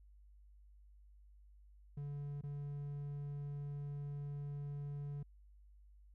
triangle tone with dropouts, 143.6 Hz, D3, 39 cents flat, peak -39 dBFS, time 1.97-5.23 s, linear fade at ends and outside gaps 5 ms, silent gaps 2.412-2.435 s, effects added 50 Hz sine -59 dBFS peak until 6.14 s

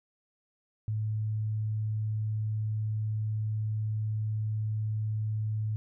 sine tone, 108 Hz, A2, 32 cents flat, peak -28 dBFS, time 0.88-5.76 s, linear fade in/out 0 ms, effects none

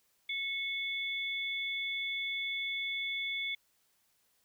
sine tone pair together, 2200 / 3466 Hz, C#7 / A7, -14 / -27 cents, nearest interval minor sixth, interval 787 cents, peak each -35 / -37 dBFS, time 0.29-3.55 s, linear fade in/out 5 ms, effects white hiss -73 dBFS RMS until 4.44 s

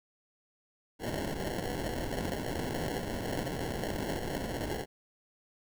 white noise with sample-and-hold, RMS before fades -35 dBFS, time 0.99-4.86 s, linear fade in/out 50 ms, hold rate 1225 Hz, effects none

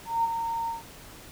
sine tone with ADSR envelope, 919 Hz, A#5, 25 cents flat, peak -20 dBFS, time 0.05-0.83 s, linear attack 190 ms, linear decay 24 ms, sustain -7 dB, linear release 150 ms, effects pink hiss -47 dBFS RMS until 1.31 s

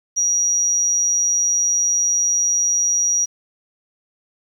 sine tone, 5760 Hz, F#8, 47 cents flat, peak -15 dBFS, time 0.16-3.26 s, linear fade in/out 20 ms, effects 8-bit

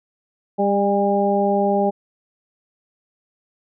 harmonic tone with a mistuned harmonic, 200 Hz, G3, 35 cents sharp, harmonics 1 / 2 / 3 / 4, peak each -21 / -21 / -21 / -21 dBFS, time 0.58-1.91 s, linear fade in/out 20 ms, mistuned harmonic 4, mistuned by +17 cents, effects none

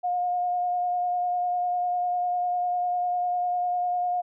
sine tone with vibrato, 715 Hz, F5, 41 cents sharp, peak -23 dBFS, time 0.03-4.22 s, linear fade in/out 20 ms, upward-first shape sine, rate 10 Hz, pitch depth 14 cents each way, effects none

